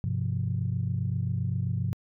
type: tone cluster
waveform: sine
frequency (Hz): 99.1 / 126.7 / 172.1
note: G2 / B2 / F3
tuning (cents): +19 / +45 / -25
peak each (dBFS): -29 / -29 / -33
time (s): 0.04-1.93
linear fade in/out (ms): 0
effects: tanh soft clip ceiling -17 dBFS